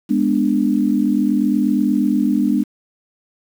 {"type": "tone cluster", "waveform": "sine", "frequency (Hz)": [206.9, 247.5, 295.6], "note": ["G#3", "B3", "D4"], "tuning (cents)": [-6, 4, 11], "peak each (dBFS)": -18, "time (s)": [0.09, 2.64], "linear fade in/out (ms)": 20, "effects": ["7-bit"]}